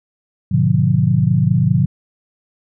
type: chord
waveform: sine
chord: G# diminished seventh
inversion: none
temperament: just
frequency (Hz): 103.83 / 124.59 / 149.51 / 179.41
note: G#2 / B2 / D3 / F3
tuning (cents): 0 / +16 / +31 / +47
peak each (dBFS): -19 / -16 / -16 / -17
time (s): 0.51-1.86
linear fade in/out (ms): 10
effects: none